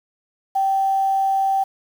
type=tone with quantisation; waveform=sine; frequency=777 Hz; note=G5; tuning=16 cents flat; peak=-16 dBFS; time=0.55-1.64 s; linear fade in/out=10 ms; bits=7; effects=none